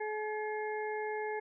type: harmonic tone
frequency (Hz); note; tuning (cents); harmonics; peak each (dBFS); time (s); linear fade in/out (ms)
427.1; G#4; +48; 1 / 2 / 4 / 5; -36 / -39 / -44 / -45; 0-1.4; 10
effects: none